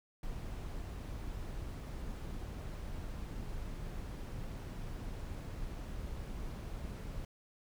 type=noise; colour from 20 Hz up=brown; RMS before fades=-42 dBFS; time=0.23-7.25 s; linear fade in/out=2 ms; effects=none